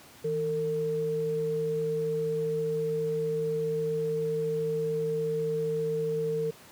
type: tone pair together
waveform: sine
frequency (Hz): 160 / 452.5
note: D#3 / A4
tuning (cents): +49 / +48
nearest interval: octave + tritone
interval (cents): 1799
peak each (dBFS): -34 / -27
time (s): 0.24-6.51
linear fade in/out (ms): 10
effects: pink hiss -52 dBFS RMS until 6.71 s + high-pass 100 Hz 12 dB/octave